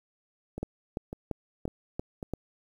two click trains, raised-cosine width 2 ms, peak -23 / -18 dBFS, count 4 / 6, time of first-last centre 0.58-2.228 / 0.63-2.336 s, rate 1.82 / 2.93 Hz, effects 9-bit

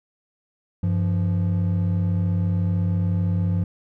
triangle tone pair together, 96.79 / 172.6 Hz, G2 / F3, -21 / -20 cents, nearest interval minor seventh, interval 1001 cents, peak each -18 / -21 dBFS, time 0.83-3.64 s, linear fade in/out 5 ms, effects tanh soft clip ceiling -11 dBFS

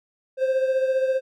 triangle beating tone pair, 523.3 / 538.3 Hz, C5 / C5, 0 / +49 cents, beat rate 15 Hz, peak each -18 / -26 dBFS, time 0.37-1.21 s, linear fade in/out 50 ms, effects none

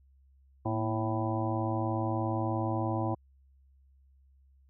harmonic tone with a mistuned harmonic, 110 Hz, A2, in tune, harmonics 1 / 2 / 3 / 5 / 6 / 7 / 8 / 9, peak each -32 / -38 / -34 / -39 / -40 / -37 / -44 / -39 dBFS, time 0.65-3.15 s, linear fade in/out 10 ms, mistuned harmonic 2, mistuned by +100 cents, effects added 67 Hz sine -59 dBFS peak until 4.69 s

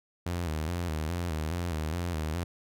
sawtooth tone with vibrato, 82.41 Hz, E2, in tune, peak -26 dBFS, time 0.26-2.44 s, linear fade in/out 5 ms, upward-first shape square, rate 2.4 Hz, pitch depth 98 cents each way, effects none

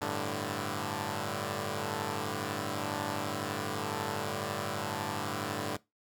5% pulse chord, G suspended second, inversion none, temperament equal, 98 / 110 / 146.83 Hz, G2 / A2 / D3, 0 / 0 / 0 cents, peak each -26 dBFS, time 0.01-5.77 s, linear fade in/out 10 ms, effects noise-tail reverb RT60 0.2 s tail -20 dB re dry

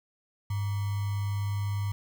sine tone with sample-and-hold, 100.9 Hz, G#2, 49 cents flat, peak -27 dBFS, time 0.5-1.92 s, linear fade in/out 5 ms, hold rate 1050 Hz, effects none

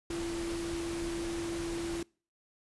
sine tone in noise, 338.1 Hz, E4, 44 cents sharp, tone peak -34 dBFS, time 0.1-2.03 s, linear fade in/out 5 ms, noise pink, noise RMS -41 dBFS, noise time 0.1-2.03 s, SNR +4 dB, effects noise-tail reverb RT60 0.4 s tail -26 dB re dry + resampled to 24000 Hz

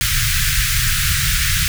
pink band-stop noise, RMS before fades -17 dBFS, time 0.01-1.68 s, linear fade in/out 0 ms, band 150 to 1400 Hz, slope 48 dB/octave, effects none

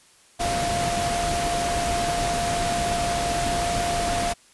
sine tone in noise, 695 Hz, F5, 9 cents flat, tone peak -24 dBFS, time 0.39-4.34 s, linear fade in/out 20 ms, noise pink, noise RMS -27 dBFS, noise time 0.39-4.34 s, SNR 0 dB, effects white hiss -55 dBFS RMS until 4.53 s + resampled to 24000 Hz

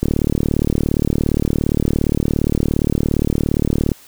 click train, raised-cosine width 3 ms, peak -3 dBFS, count 146, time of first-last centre 0.03-3.917 s, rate 37.3 Hz, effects white hiss -45 dBFS RMS until 4.07 s

